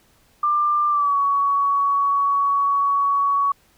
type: tone with pitch glide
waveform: sine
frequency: 1190 to 1123.2 Hz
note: D6 to C#6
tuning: +22 to +22 cents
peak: -16 dBFS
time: 0.43-3.52 s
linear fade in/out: 5 ms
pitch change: -100 cents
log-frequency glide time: 0.89-1.16 s
effects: pink hiss -58 dBFS RMS until 3.77 s